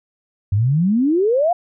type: exponential sweep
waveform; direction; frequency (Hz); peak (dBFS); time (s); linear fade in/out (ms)
sine; up; 94.1 to 730; -13; 0.52-1.53; 5
effects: none